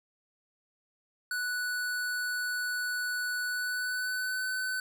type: tone with pitch glide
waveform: square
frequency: 1480 to 1511.1 Hz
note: F#6 to F#6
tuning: 0 to +36 cents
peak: -31 dBFS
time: 1.31-4.8 s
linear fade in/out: 2 ms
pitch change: +36 cents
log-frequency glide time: 3.45-4.46 s
effects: none